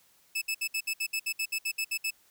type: tone bursts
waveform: sawtooth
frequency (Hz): 2612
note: E7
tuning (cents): -17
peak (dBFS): -25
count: 14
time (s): 0.35-2.107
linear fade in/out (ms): 10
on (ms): 67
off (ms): 63
effects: white hiss -64 dBFS RMS until 2.3 s